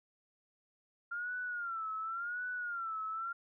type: tone with vibrato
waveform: sine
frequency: 1388 Hz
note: F6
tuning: 11 cents flat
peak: -36 dBFS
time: 1.11-3.33 s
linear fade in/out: 10 ms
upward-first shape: sine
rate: 0.91 Hz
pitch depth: 120 cents each way
effects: none